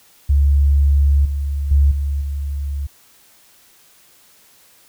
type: tone with level steps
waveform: sine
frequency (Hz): 70.7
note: C#2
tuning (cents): +35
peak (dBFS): -10 / -18 / -9 / -17 / -20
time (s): 0.29-2.87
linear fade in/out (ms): 10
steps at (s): 1.25 / 1.71 / 1.91 / 2.21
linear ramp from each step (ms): 5
effects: white hiss -51 dBFS RMS until 4.88 s